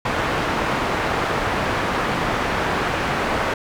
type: low-pass noise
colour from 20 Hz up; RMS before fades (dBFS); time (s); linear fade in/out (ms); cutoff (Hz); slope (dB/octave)
white; -22; 0.05-3.54; 5; 1400; 12
effects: none